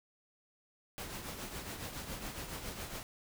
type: noise with tremolo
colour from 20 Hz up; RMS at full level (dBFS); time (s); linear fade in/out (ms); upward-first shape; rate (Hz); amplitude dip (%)
pink; -41; 0.98-3.03; 0; triangle; 7.2; 55
effects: none